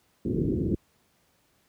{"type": "low-pass noise", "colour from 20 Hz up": "white", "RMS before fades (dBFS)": -26, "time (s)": [0.25, 0.75], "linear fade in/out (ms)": 5, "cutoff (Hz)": 390, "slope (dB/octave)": 48, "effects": ["pink hiss -67 dBFS RMS until 1.68 s", "high-pass 60 Hz 12 dB/octave"]}